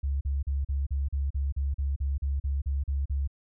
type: tone bursts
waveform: sine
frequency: 69.3 Hz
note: C#2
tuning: in tune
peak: -25 dBFS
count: 15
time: 0.03-3.276 s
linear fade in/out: 10 ms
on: 180 ms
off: 39 ms
effects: none